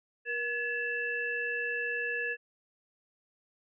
sine tone cluster, 476.1 / 1704 / 2662 Hz, A#4 / G#6 / E7, +37 / +44 / +16 cents, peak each -38 / -32 / -37 dBFS, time 0.25-2.37 s, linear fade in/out 50 ms, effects none

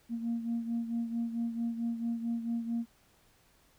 sine beating tone pair, 231.7 / 236.2 Hz, A#3 / A#3, -10 / +23 cents, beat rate 4.5 Hz, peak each -31 / -37 dBFS, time 0.09-2.86 s, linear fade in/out 50 ms, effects tanh soft clip ceiling -26 dBFS + pink hiss -66 dBFS RMS until 3.78 s

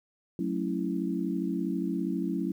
sine chord, F# minor seventh, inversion none, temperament equal, 185 / 220 / 277.2 / 329.6 Hz, F#3 / A3 / C#4 / E4, 0 / 0 / 0 / 0 cents, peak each -32 / -35 / -33 / -33 dBFS, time 0.39-2.52 s, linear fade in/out 2 ms, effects 10-bit

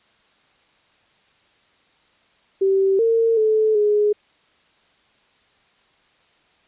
sine tone with pitch steps, 387.2 / 456 / 434.7 / 417.4 Hz, G4 / A#4 / A4 / G#4, -21 / -38 / -21 / +9 cents, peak -14 dBFS, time 2.61-4.13 s, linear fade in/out 10 ms, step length 380 ms, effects white hiss -59 dBFS RMS until 6.67 s + resampled to 8000 Hz

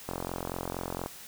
click train, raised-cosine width 1 ms, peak -19 dBFS, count 44, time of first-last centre 0.09-1.061 s, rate 44.3 Hz, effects white hiss -47 dBFS RMS until 1.27 s

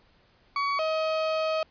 35% pulse tone pair in turn, 1128 / 633.1 Hz, C#6 / D#5, +30 / +30 cents, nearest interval minor seventh, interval 1000 cents, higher first, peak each -23 dBFS, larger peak neither, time 0.56-0.79 / 0.79-1.63 s, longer second, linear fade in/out 2 ms, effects pink hiss -62 dBFS RMS until 1.7 s + resampled to 11025 Hz

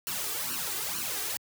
white noise with flanger, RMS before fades -33 dBFS, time 0.07-1.37 s, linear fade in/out 0 ms, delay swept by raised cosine 0.69 to 2.59 ms, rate 2.2 Hz, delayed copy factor +0.85, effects high-pass 100 Hz 12 dB/octave

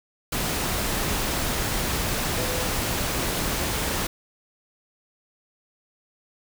sine tone in noise, 504 Hz, B4, 35 cents sharp, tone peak -31 dBFS, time 2.38-2.67 s, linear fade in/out 5 ms, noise pink, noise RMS -26 dBFS, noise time 0.32-4.07 s, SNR -8 dB, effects none

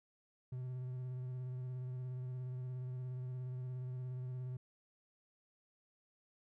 triangle tone with vibrato, 126.9 Hz, B2, 47 cents sharp, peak -38 dBFS, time 0.52-4.57 s, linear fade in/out 5 ms, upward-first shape square, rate 17 Hz, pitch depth 19 cents each way, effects none

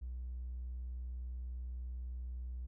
triangle tone, 61.74 Hz, B1, in tune, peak -36 dBFS, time 0.01-2.67 s, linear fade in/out 20 ms, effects tanh soft clip ceiling -37 dBFS

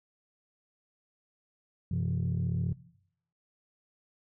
sine tone cluster, 93.6 / 128 / 169 Hz, F#2 / C3 / E3, +20 / -38 / +43 cents, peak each -31 dBFS, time 1.91-2.73 s, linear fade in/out 5 ms, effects noise-tail reverb RT60 0.7 s tail -18 dB re dry + tanh soft clip ceiling -23 dBFS

